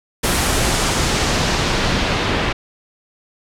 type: noise with low-pass filter sweep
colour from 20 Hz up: pink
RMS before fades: -18 dBFS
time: 0.23-2.53 s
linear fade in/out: 10 ms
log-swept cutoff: 12000 to 3000 Hz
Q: 1
effects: none